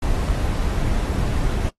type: noise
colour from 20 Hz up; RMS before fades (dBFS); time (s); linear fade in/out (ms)
brown; -21; 0.02-1.69; 5
effects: noise-tail reverb RT60 0.1 s tail -17 dB re dry + AAC 32 kbps